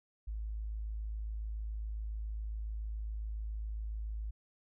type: tone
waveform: sine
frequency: 53.6 Hz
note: A1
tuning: 45 cents flat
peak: -36 dBFS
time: 0.27-4.31 s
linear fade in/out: 10 ms
effects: none